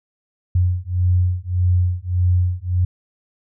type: beating tone pair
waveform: sine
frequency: 89.1 / 90.8 Hz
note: F2 / F#2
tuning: +35 / -32 cents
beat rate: 1.7 Hz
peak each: -18 dBFS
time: 0.55-2.85 s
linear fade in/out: 5 ms
effects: none